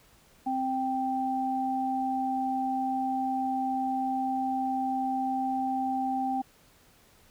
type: tone pair together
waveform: sine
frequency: 261.6 / 784 Hz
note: C4 / G5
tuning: 0 / 0 cents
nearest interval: octave + perfect fifth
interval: 1900 cents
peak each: -31 / -28 dBFS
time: 0.46-6.42 s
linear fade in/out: 10 ms
effects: pink hiss -60 dBFS RMS until 7.3 s